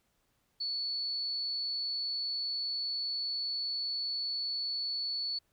sine tone, 4435 Hz, C#8, in tune, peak -32 dBFS, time 0.6-5.39 s, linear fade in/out 10 ms, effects pink hiss -75 dBFS RMS until 5.52 s

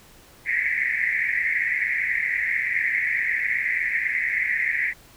white band-pass noise, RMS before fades -24 dBFS, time 0.45-4.94 s, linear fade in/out 50 ms, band 1800 to 2200 Hz, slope 96 dB/octave, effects pink hiss -51 dBFS RMS until 5.16 s

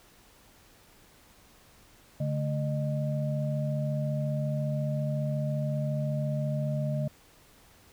sine tone cluster, 143.8 / 218.3 / 611 Hz, D3 / A3 / D#5, -36 / -13 / -32 cents, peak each -28 / -36 / -35 dBFS, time 2.2-7.08 s, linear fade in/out 5 ms, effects pink hiss -58 dBFS RMS until 7.92 s

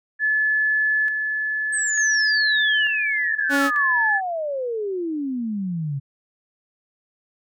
sine tone with tremolo, 1725 Hz, A6, 35 cents flat, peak -17 dBFS, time 0.19-4.21 s, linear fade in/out 50 ms, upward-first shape square, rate 0.56 Hz, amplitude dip 40%
sine exponential sweep, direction down, 8530 to 134.1 Hz, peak -23 dBFS, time 1.72-6 s, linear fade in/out 20 ms
sawtooth tone, 278.8 Hz, C#4, 10 cents sharp, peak -15 dBFS, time 3.49-3.71 s, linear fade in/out 50 ms
effects none

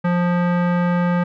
square tone with low-pass filter, 175.8 Hz, F3, 12 cents sharp, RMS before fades -18 dBFS, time 0.04-1.24 s, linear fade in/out 10 ms, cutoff 1600 Hz, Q 1.5, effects none

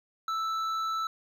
sine tone with hard clipping, 1318.5 Hz, E6, in tune, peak -30 dBFS, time 0.28-1.07 s, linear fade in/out 2 ms, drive 7 dB, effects none

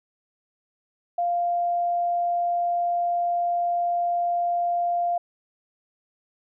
sine tone, 697 Hz, F5, 4 cents flat, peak -21 dBFS, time 1.18-5.18 s, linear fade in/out 5 ms, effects none

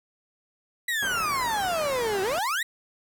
35% pulse exponential two-way sweep, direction down then up, 1975.5 to 370.5 to 1975.5 Hz, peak -23 dBFS, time 0.88-2.63 s, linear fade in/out 5 ms, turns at 2.22 s
white low-pass noise, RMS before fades -37 dBFS, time 1.02-2.39 s, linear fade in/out 5 ms, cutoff 1700 Hz, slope 24 dB/octave
effects none

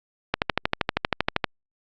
click train, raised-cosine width 0.3 ms, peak -3 dBFS, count 15, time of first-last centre 0.34-1.442 s, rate 12.7 Hz, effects low-pass 4000 Hz 12 dB/octave + Opus 48 kbps

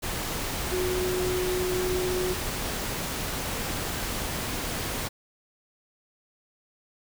sine tone in noise, 365.8 Hz, F#4, 20 cents flat, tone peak -26 dBFS, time 0.71-2.34 s, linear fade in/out 20 ms, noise pink, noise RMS -31 dBFS, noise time 0.02-5.09 s, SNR +2 dB, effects none

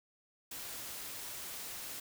white noise, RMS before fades -44 dBFS, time 0.51-2 s, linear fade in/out 5 ms, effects none

